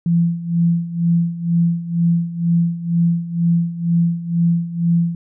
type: tone with tremolo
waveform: sine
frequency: 169.7 Hz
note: F3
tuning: 49 cents flat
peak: -11 dBFS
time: 0.06-5.15 s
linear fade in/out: 2 ms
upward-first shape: sine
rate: 2.1 Hz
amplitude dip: 80%
effects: none